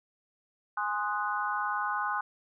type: chord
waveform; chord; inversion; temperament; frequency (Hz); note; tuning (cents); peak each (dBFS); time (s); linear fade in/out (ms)
sine; Ab dominant seventh; none; equal; 830.6 / 1046.5 / 1244.5 / 1480; Ab5 / C6 / Eb6 / Gb6; 0 / 0 / 0 / 0; -34; 0.77-2.21; 5
effects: none